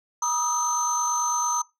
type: tone cluster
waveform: sine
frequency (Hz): 959 / 1233 / 1282 / 6200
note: A#5 / D#6 / E6 / G8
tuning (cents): +49 / -16 / -49 / -20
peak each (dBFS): -24 / -28 / -32 / -25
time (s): 0.22-1.62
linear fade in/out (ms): 5
effects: noise-tail reverb RT60 0.2 s tail -20 dB re dry + tanh soft clip ceiling -17 dBFS